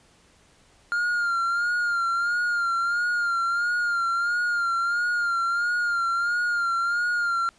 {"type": "tone with vibrato", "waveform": "triangle", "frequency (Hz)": 1403, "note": "F6", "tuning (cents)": 8, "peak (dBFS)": -20, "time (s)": [0.92, 7.49], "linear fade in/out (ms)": 0, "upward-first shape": "sine", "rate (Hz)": 1.5, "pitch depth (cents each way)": 46, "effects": ["pink hiss -58 dBFS RMS until 7.58 s", "resampled to 22050 Hz"]}